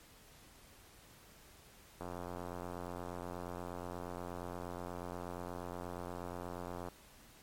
click train, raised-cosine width 1 ms, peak -29 dBFS, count 432, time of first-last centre 2.01-6.886 s, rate 88.4 Hz, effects pink hiss -60 dBFS RMS until 7.42 s + MP3 64 kbps

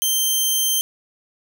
10% pulse tone, 3136 Hz, G7, in tune, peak -9 dBFS, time 0.02-0.81 s, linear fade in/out 0 ms, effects none

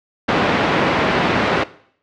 pink band-pass noise, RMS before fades -17 dBFS, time 0.28-1.64 s, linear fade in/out 10 ms, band 180 to 2500 Hz, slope 12 dB/octave, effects noise-tail reverb RT60 0.6 s tail -18 dB re dry + low-pass 5000 Hz 12 dB/octave

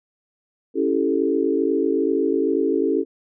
sine chord, A dominant seventh, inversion first, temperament equal, 277.2 / 329.6 / 392 / 440 Hz, C#4 / E4 / G4 / A4, 0 / 0 / 0 / 0 cents, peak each -23 dBFS, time 0.74-3.05 s, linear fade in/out 50 ms, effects none

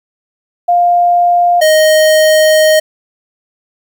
sine / square tone pair in turn, 702 / 622.9 Hz, F5 / D#5, +9 / +2 cents, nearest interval major second, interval 207 cents, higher first, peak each -6 dBFS, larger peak neither, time 0.68-1.61 / 1.61-2.8 s, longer second, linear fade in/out 10 ms, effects 8-bit

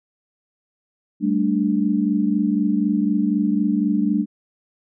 sine chord, G suspended second, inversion none, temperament equal, 196 / 220 / 293.7 Hz, G3 / A3 / D4, 0 / 0 / 0 cents, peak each -21 dBFS, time 1.2-4.26 s, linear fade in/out 50 ms, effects none

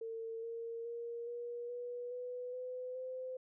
sine tone with pitch steps, 452.8 / 461 / 469.3 / 477.8 / 486.4 / 495.2 / 504.2 / 513.3 Hz, A4 / A#4 / A#4 / A#4 / B4 / B4 / B4 / C5, +50 / -19 / +12 / +43 / -26 / +5 / +36 / -33 cents, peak -40 dBFS, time 0.01-3.37 s, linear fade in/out 5 ms, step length 420 ms, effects none

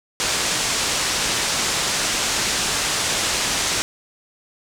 white low-pass noise, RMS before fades -22 dBFS, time 0.2-3.82 s, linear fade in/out 0 ms, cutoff 7900 Hz, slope 24 dB/octave, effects none

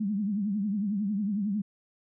sine tone with vibrato, 204.1 Hz, G#3, 30 cents flat, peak -26 dBFS, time 0-1.62 s, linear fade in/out 10 ms, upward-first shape triangle, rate 11 Hz, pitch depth 140 cents each way, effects none

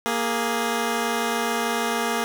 10% pulse tone pair together, 233.1 / 414.6 Hz, A#3 / G#4, 0 / -3 cents, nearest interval minor seventh, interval 997 cents, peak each -16 / -18 dBFS, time 0.06-2.24 s, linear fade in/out 0 ms, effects none

